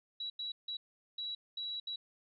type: tone bursts at uneven times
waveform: sine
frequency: 3906 Hz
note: B7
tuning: 20 cents flat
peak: -37 dBFS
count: 6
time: 0.2-0.3 / 0.39-0.52 / 0.68-0.77 / 1.18-1.35 / 1.57-1.8 / 1.87-1.96 s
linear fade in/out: 5 ms
effects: none